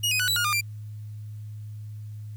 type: tone with pitch steps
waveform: sawtooth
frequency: 2883 / 2505 / 1482 / 3943 / 1429 / 1211 / 2368 Hz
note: F#7 / D#7 / F#6 / B7 / F6 / D#6 / D7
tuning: -46 / +11 / +2 / -4 / +39 / -47 / +14 cents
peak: -19 dBFS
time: 0.03-0.611 s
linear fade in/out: 10 ms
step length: 83 ms
effects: added 106 Hz sine -35 dBFS peak until 2.36 s + white hiss -64 dBFS RMS until 2.36 s